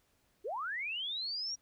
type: linear sweep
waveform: sine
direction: up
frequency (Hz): 349.2 to 5750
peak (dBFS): -35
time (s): 0.44-1.56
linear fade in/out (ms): 20
effects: pink hiss -73 dBFS RMS until 1.61 s